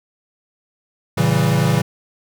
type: chord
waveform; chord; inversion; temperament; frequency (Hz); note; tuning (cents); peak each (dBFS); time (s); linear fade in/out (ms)
square; A# diminished seventh; none; equal with one note detuned; 113.75 / 138.59 / 164.81 / 196; A#2 / C#3 / E3 / G3; -42 / 0 / 0 / 0; -21 / -19 / -19 / -24; 1.17-1.82; 10
effects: none